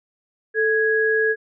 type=tone pair together; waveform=sine; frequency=440 / 1661.2 Hz; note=A4 / G#6; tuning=0 / 0 cents; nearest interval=octave + major seventh; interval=2300 cents; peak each=-19 dBFS; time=0.54-1.36 s; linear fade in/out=50 ms; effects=none